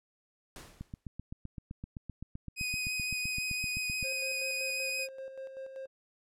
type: noise with exponential decay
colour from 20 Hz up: pink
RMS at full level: -45 dBFS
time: 0.56-1.07 s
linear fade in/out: 1 ms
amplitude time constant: 110 ms
type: click train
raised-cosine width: 5 ms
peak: -28 dBFS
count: 26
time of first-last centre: 0.81-4.028 s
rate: 7.77 Hz
type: tone with vibrato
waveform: sawtooth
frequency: 2500 Hz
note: D#7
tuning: 8 cents sharp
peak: -29 dBFS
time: 2.56-5.08 s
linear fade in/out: 50 ms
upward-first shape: triangle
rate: 5.9 Hz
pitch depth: 15 cents each way
type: tone with tremolo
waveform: triangle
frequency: 532 Hz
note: C5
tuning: 29 cents sharp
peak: -37 dBFS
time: 4.03-5.87 s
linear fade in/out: 20 ms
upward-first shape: square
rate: 5.2 Hz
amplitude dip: 50%
effects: low-pass 12000 Hz 12 dB/octave